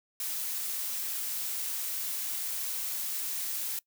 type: noise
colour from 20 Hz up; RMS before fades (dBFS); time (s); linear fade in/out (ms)
blue; -34; 0.2-3.79; 2
effects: noise-tail reverb RT60 0.1 s tail -22 dB re dry